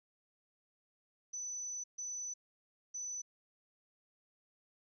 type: tone bursts at uneven times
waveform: sine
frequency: 5990 Hz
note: F#8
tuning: 20 cents sharp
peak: -39 dBFS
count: 3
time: 1.33-1.84 / 1.98-2.34 / 2.94-3.22 s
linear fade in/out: 10 ms
effects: none